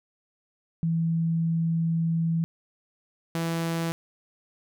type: tone pair in turn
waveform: sine / sawtooth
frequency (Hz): 164.81 / 165.86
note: E3 / E3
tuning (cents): 0 / +11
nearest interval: unison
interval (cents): 11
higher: second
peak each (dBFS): -22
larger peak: neither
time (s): 0.83-2.44 / 3.35-3.92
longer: first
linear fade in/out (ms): 0
effects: none